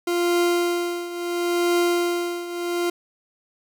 40% pulse tone with tremolo, 348.2 Hz, F4, 5 cents flat, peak -16 dBFS, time 0.07-2.9 s, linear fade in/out 5 ms, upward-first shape triangle, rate 0.73 Hz, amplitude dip 80%, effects none

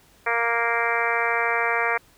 harmonic tone, 233.1 Hz, A#3, in tune, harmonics 2 / 3 / 4 / 5 / 6 / 7 / 8 / 9 / 10, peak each -29 / -29 / -29 / -29 / -29 / -29 / -29 / -29 / -29 dBFS, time 0.26-1.98 s, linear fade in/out 10 ms, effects pink hiss -56 dBFS RMS until 2.17 s

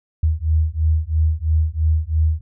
sine beating tone pair, 77.5 / 80.5 Hz, D#2 / E2, -6 / -41 cents, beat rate 3 Hz, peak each -18 dBFS, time 0.23-2.41 s, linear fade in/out 5 ms, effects none

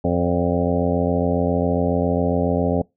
harmonic tone with a mistuned harmonic, 87.31 Hz, F2, in tune, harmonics 1 / 2 / 3 / 4 / 5 / 6 / 7 / 8 / 9, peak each -25 / -23 / -23 / -33 / -25 / -26 / -26 / -31 / -31 dBFS, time 0.04-2.82 s, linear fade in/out 5 ms, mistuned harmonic 7, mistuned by -42 cents, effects noise-tail reverb RT60 0.2 s tail -24 dB re dry

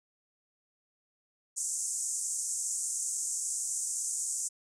white band-pass noise, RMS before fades -34 dBFS, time 1.56-4.49 s, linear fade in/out 20 ms, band 6500 to 8800 Hz, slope 48 dB/octave, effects none

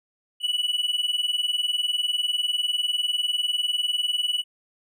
triangle tone pair together, 2940 / 2960 Hz, F#7 / F#7, -12 / 0 cents, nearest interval unison, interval 12 cents, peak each -24 / -24 dBFS, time 0.4-4.44 s, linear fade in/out 50 ms, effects none

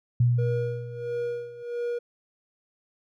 sine tone with exponential decay, 121 Hz, B2, 35 cents flat, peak -16 dBFS, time 0.2-1.63 s, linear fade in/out 5 ms, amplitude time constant 310 ms
triangle tone with tremolo, 478 Hz, A#4, 43 cents sharp, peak -24 dBFS, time 0.38-1.99 s, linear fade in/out 10 ms, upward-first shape sine, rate 1.5 Hz, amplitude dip 80%
effects none

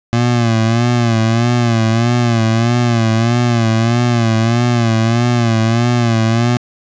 25% pulse tone with vibrato, 116.54 Hz, A#2, in tune, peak -7 dBFS, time 0.13-6.57 s, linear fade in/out 0 ms, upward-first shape sine, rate 1.6 Hz, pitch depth 74 cents each way, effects resampled to 16000 Hz + 8-bit

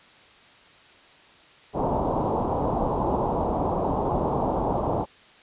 white low-pass noise, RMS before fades -25 dBFS, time 1.73-5.06 s, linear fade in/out 50 ms, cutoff 970 Hz, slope 48 dB/octave, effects white hiss -52 dBFS RMS until 5.42 s + resampled to 8000 Hz

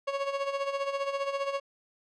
30% pulse tone with tremolo, 554.4 Hz, C#5, in tune, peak -24 dBFS, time 0.07-1.6 s, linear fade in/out 10 ms, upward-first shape sine, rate 15 Hz, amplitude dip 65%, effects low-pass 4000 Hz 12 dB/octave

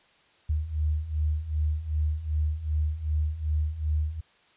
sine beating tone pair, 74.9 / 77.5 Hz, D2 / D#2, +35 / -6 cents, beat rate 2.6 Hz, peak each -30 / -26 dBFS, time 0.49-4.21 s, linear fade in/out 10 ms, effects white hiss -61 dBFS RMS until 4.56 s + resampled to 8000 Hz

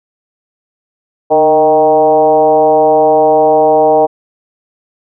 sine tone with frequency modulation, 622.3 Hz, D#5, in tune, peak -5 dBFS, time 1.3-4.07 s, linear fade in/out 20 ms, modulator 159 Hz, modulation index 1.4, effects none

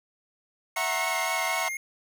sawtooth chord, F# dominant seventh, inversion third, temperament equal with one note detuned, 659.3 / 740 / 932.3 / 1087.2 Hz, E5 / F#5 / A#5 / C#6, 0 / 0 / 0 / -34 cents, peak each -29 dBFS, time 0.76-1.69 s, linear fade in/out 10 ms
square tone with vibrato, 2160 Hz, C#7, 45 cents flat, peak -31 dBFS, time 0.76-1.77 s, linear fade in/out 2 ms, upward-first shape sine, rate 4 Hz, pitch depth 36 cents each way
effects none

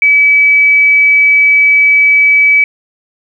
sine tone, 2290 Hz, D7, 44 cents flat, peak -4 dBFS, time 0.02-2.64 s, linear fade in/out 2 ms, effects 7-bit

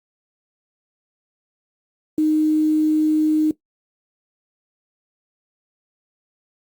sine tone with quantisation, 309.1 Hz, D#4, 11 cents flat, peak -14 dBFS, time 2.18-3.51 s, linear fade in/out 2 ms, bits 7, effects noise-tail reverb RT60 0.1 s tail -17 dB re dry + Opus 48 kbps

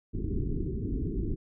pink low-pass noise, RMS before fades -31 dBFS, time 0.13-1.36 s, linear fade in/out 20 ms, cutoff 420 Hz, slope 96 dB/octave, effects none

